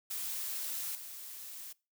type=noise with level steps; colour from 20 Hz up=blue; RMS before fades=-38 / -46 dBFS; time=0.1-1.73 s; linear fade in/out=10 ms; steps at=0.95 s; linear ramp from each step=2 ms; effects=noise-tail reverb RT60 0.3 s tail -23 dB re dry